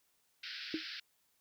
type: band-pass noise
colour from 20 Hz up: white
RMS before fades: -45 dBFS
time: 0.43-1 s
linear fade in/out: 5 ms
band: 1400 to 5200 Hz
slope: 96 dB/octave
type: tone with exponential decay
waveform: sine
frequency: 317.2 Hz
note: D#4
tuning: 33 cents sharp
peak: -29 dBFS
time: 0.74-0.84 s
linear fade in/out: 2 ms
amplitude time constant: 21 ms
effects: white hiss -75 dBFS RMS until 1.4 s